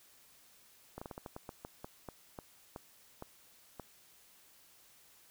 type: slowing click train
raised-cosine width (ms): 1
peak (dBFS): -29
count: 15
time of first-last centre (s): 0.98-3.797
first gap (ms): 35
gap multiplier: 1.24
effects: white hiss -63 dBFS RMS until 5.3 s